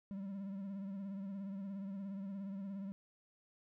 triangle tone with vibrato, 196 Hz, G3, in tune, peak -39 dBFS, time 0.11-2.92 s, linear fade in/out 0 ms, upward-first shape triangle, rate 17 Hz, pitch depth 67 cents each way, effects none

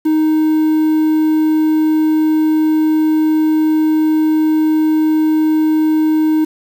triangle tone with quantisation, 311.1 Hz, D#4, in tune, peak -8 dBFS, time 0.05-6.45 s, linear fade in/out 10 ms, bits 6, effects none

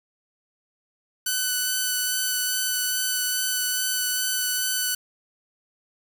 5% pulse tone with vibrato, 1499 Hz, F#6, 22 cents sharp, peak -12 dBFS, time 1.26-4.95 s, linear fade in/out 5 ms, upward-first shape sine, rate 2.4 Hz, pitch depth 10 cents each way, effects 7-bit

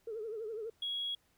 sine tone with vibrato, 440 Hz, A4, in tune, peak -37 dBFS, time 0.07-0.7 s, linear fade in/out 5 ms, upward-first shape triangle, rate 12 Hz, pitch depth 120 cents each way
triangle tone, 3322 Hz, G#7, in tune, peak -31 dBFS, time 0.82-1.15 s, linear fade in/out 5 ms
effects tanh soft clip ceiling -32 dBFS + pink hiss -72 dBFS RMS until 1.37 s

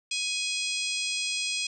harmonic tone with a mistuned harmonic, 830 Hz, G#5, 1 cent flat, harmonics 3 / 4 / 5 / 6 / 7 / 8 / 9 / 10, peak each -32 / -34 / -37 / -35 / -39 / -42 / -41 / -38 dBFS, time 0.11-1.67 s, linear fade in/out 5 ms, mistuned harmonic 3, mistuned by +17 cents, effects none

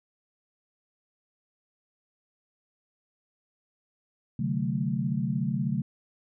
sine tone cluster, 132.2 / 148.6 / 186.8 / 219.7 Hz, C3 / D3 / F#3 / A3, +18 / +21 / +17 / -2 cents, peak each -31 dBFS, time 4.39-5.82 s, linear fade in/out 5 ms, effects none

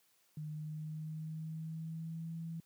sine tone with pitch glide, 152.7 to 164.61 Hz, D#3 to E3, -32 to -2 cents, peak -39 dBFS, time 0.37-2.6 s, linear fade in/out 2 ms, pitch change +130 cents, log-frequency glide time 0.51-2.35 s, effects white hiss -72 dBFS RMS until 2.65 s + high-pass 100 Hz 12 dB/octave

